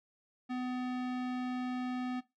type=tone; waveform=square; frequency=251.3 Hz; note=B3; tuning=30 cents sharp; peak=-35 dBFS; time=0.49-2.21 s; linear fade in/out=20 ms; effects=noise-tail reverb RT60 0.2 s tail -17 dB re dry + low-pass 3000 Hz 12 dB/octave